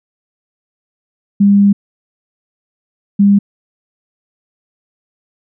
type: tone bursts at uneven times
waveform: sine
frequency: 201 Hz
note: G3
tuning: 44 cents sharp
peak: -5 dBFS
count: 2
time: 1.4-1.73 / 3.19-3.39 s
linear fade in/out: 10 ms
effects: none